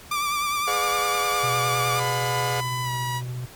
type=tone with vibrato; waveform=sawtooth; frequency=1174.7 Hz; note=D6; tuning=in tune; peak=-19 dBFS; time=0.11-2 s; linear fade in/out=5 ms; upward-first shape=triangle; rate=9.8 Hz; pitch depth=48 cents each way
type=chord; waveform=sawtooth; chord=G# diminished seventh; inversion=none; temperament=just; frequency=415.3 / 498.4 / 598 / 717.6 Hz; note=G#4 / B4 / D5 / F5; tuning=0 / +16 / +31 / +47 cents; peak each=-27 / -30 / -30 / -24 dBFS; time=0.67-2.61 s; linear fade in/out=10 ms
type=tone with tremolo; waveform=triangle; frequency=124.5 Hz; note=B2; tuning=14 cents sharp; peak=-25 dBFS; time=1.43-3.46 s; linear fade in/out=10 ms; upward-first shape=sine; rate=14 Hz; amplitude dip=25%
type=tone with pitch glide; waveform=sawtooth; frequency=1000 to 967.6 Hz; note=B5 to B5; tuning=+21 to -36 cents; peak=-23 dBFS; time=1.96-3.22 s; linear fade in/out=50 ms; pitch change=-57 cents; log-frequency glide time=2.83-2.9 s
effects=pink hiss -45 dBFS RMS until 3.55 s + MP3 96 kbps